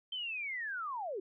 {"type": "linear sweep", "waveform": "sine", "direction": "down", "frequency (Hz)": [3136, 349.2], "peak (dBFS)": -36, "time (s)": [0.12, 1.2], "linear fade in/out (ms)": 5, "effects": []}